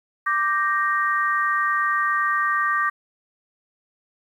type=chord; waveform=sine; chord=G minor; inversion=second; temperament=equal; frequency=1174.7 / 1568 / 1864.7 Hz; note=D6 / G6 / Bb6; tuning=0 / 0 / 0 cents; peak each=-21 / -26 / -24 dBFS; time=0.26-2.9 s; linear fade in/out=10 ms; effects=9-bit